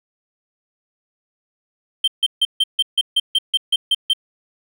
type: tone bursts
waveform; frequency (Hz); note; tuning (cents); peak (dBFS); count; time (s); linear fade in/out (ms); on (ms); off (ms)
triangle; 3136; G7; 0; -11; 12; 2.04-4.134; 5; 37; 150
effects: none